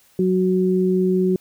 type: tone pair together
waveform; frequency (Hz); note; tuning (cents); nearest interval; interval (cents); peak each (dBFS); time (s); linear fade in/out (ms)
sine; 185 / 370; F#3 / F#4; 0 / 0; octave; 1200; -18; 0.19-1.36; 2
effects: white hiss -56 dBFS RMS until 1.4 s

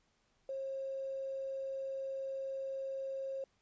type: tone with quantisation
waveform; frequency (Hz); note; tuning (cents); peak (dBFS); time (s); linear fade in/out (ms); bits
sine; 538; C5; +48; -37; 0.49-3.44; 2; 11
effects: pink hiss -75 dBFS RMS until 3.61 s + resampled to 16000 Hz

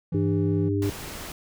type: tone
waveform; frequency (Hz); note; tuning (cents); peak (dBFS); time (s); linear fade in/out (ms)
triangle; 164.81; E3; 0; -24; 0.12-0.69; 5
type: harmonic tone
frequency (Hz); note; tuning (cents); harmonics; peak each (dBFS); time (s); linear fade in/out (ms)
100; G2; +35; 1 / 3 / 4; -25 / -26 / -28; 0.14-0.9; 5
type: noise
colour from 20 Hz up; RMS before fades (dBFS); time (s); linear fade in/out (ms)
pink; -37; 0.82-1.32; 2
effects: none

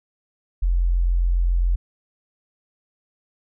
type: tone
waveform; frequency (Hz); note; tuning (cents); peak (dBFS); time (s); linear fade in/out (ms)
sine; 43.65; F1; 0; -16; 0.62-1.76; 10
effects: none

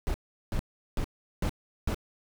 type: noise bursts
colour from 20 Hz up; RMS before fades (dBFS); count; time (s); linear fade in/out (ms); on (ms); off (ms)
brown; -28; 5; 0.07-1.945; 0; 71; 380
effects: none

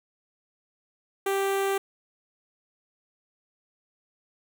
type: tone with notch filter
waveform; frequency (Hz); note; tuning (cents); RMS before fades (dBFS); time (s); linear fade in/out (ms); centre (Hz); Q
sawtooth; 392; G4; 0; -26; 1.26-1.78; 5; 4900; 1.4
effects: none

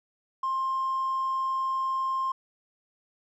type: tone with hard clipping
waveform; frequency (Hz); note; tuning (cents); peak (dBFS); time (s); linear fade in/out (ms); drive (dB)
sine; 1058; C6; +19; -26; 0.43-2.32; 5; 1
effects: none

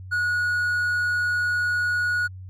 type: tone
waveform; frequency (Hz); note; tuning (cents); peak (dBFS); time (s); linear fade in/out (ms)
triangle; 1455; F#6; -29; -19; 0.11-2.28; 20
effects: added 93 Hz sine -36 dBFS peak until 2.49 s

